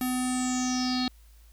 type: tone with low-pass filter sweep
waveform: square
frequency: 252.9 Hz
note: B3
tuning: 41 cents sharp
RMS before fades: -28 dBFS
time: 0.01-1.08 s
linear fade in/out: 2 ms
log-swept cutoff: 12000 to 4100 Hz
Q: 9
effects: added 54 Hz sine -51 dBFS peak until 1.52 s + white hiss -63 dBFS RMS until 1.52 s